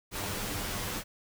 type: noise with comb filter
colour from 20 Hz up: pink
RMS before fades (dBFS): -35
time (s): 0.11-1.04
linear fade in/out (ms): 50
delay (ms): 10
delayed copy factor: +0.55
effects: none